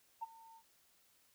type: tone with ADSR envelope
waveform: sine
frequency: 905 Hz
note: A5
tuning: 48 cents sharp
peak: -36 dBFS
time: 0.21-0.63 s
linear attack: 20 ms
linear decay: 23 ms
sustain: -20 dB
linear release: 66 ms
effects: tanh soft clip ceiling -32 dBFS + white hiss -71 dBFS RMS until 1.34 s